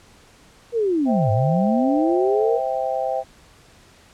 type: linear two-way sweep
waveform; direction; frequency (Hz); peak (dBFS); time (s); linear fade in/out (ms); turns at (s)
sine; down then up; 486.9 to 100 to 486.9; -17; 0.72-2.6; 50; 1.31
type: chord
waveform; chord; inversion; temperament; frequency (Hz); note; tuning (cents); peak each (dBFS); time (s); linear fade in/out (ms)
sine; C major; none; just; 523.3 / 654.1 / 784.9; C5 / E5 / G5; 0 / -14 / +2; -25; 1.05-3.24; 50
effects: pink hiss -51 dBFS RMS until 4.13 s + low-pass 9000 Hz 12 dB/octave